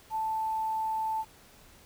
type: tone with quantisation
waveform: sine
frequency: 880 Hz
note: A5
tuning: in tune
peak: -28 dBFS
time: 0.1-1.25 s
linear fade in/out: 50 ms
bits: 9
effects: pink hiss -56 dBFS RMS until 1.85 s